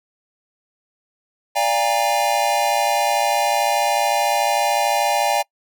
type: chord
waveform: square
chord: Bb dominant seventh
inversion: first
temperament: equal with one note detuned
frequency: 587.3 / 698.5 / 812.1 / 932.3 Hz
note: D5 / F5 / Ab5 / Bb5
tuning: 0 / 0 / -39 / 0 cents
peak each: -24 / -24 / -20 / -26 dBFS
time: 1.55-5.43 s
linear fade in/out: 20 ms
effects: noise-tail reverb RT60 0.1 s tail -25 dB re dry